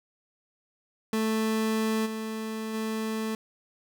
30% pulse tone with level steps, 220 Hz, A3, in tune, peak -22 / -29 / -26 dBFS, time 1.13-3.35 s, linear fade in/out 2 ms, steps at 2.05 / 2.73 s, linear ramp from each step 20 ms, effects none

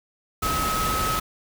sine tone in noise, 1282 Hz, E6, 49 cents flat, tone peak -24 dBFS, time 0.42-1.2 s, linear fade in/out 10 ms, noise pink, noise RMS -27 dBFS, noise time 0.42-1.2 s, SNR 0 dB, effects none

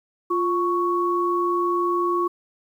sine tone pair together, 350.1 / 1111.5 Hz, F4 / C#6, +4 / +4 cents, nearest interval octave + minor sixth, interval 2000 cents, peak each -22 dBFS, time 0.3-2.28 s, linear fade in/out 10 ms, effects 9-bit

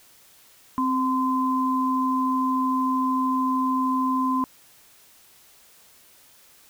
sine tone pair together, 261.6 / 1028.4 Hz, C4 / C6, 0 / -30 cents, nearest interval 2 octaves, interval 2370 cents, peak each -23 dBFS, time 0.78-4.44 s, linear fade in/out 0 ms, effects white hiss -54 dBFS RMS until 6.69 s

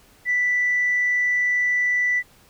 sine tone, 1975.5 Hz, B6, in tune, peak -17 dBFS, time 0.25-2.23 s, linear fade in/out 50 ms, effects tanh soft clip ceiling -13 dBFS + pink hiss -54 dBFS RMS until 2.49 s

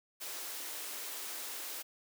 white high-pass noise, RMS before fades -42 dBFS, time 0.2-1.83 s, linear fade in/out 20 ms, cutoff 270 Hz, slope 48 dB/octave, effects none

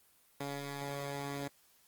10% pulse tone pair together, 141 / 281.1 Hz, C#3 / C#4, +30 / +24 cents, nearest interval octave, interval 1194 cents, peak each -30 / -37 dBFS, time 0.4-1.48 s, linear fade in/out 5 ms, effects white hiss -67 dBFS RMS until 1.87 s + Opus 24 kbps

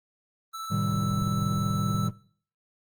square tone, 1318.5 Hz, E6, in tune, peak -34 dBFS, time 0.53-2.09 s, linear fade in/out 20 ms
triangle chord, A half-diminished seventh, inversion none, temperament equal, 110 / 130.81 / 155.56 / 196 Hz, A2 / C3 / Eb3 / G3, 0 / 0 / 0 / 0 cents, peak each -27 / -32 / -28 / -28 dBFS, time 0.7-2.11 s, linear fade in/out 20 ms
effects noise-tail reverb RT60 0.5 s tail -19 dB re dry + Opus 24 kbps

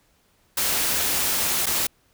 white noise with dropouts, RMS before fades -23 dBFS, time 0.57-1.87 s, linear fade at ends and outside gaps 5 ms, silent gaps 1.659-1.666 s, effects pink hiss -63 dBFS RMS until 2.13 s

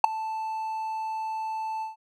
triangle tone with ADSR envelope, 880 Hz, A5, in tune, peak -5 dBFS, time 0.04-1.96 s, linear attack 3 ms, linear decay 7 ms, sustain -22 dB, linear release 140 ms, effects none

